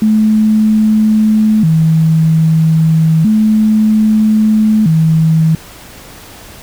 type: tone with vibrato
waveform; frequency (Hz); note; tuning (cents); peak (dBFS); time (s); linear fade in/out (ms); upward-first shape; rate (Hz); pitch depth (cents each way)
sine; 186; F#3; +9; -6; 0.02-5.55; 2; square; 0.31; 260
effects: pink hiss -34 dBFS RMS until 6.62 s